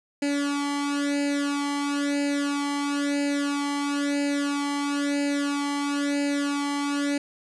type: tone with flanger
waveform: sawtooth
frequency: 285.5 Hz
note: D4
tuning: 49 cents flat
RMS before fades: -26 dBFS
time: 0.22-7.18 s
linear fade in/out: 5 ms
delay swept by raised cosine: 0.43 to 0.97 ms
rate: 1 Hz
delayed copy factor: +0.95
effects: resampled to 22050 Hz + 8-bit